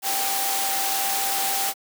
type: tone in noise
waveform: sine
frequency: 784 Hz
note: G5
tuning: in tune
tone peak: -28 dBFS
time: 0.02-1.74 s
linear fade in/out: 50 ms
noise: white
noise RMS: -25 dBFS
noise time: 0.02-1.74 s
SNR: -6 dB
effects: high-pass 300 Hz 12 dB/octave